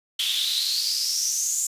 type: noise with high-pass filter sweep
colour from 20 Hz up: pink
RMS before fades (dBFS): -25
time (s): 0.19-1.67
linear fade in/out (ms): 5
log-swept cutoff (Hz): 3200 to 7300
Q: 8
effects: resampled to 32000 Hz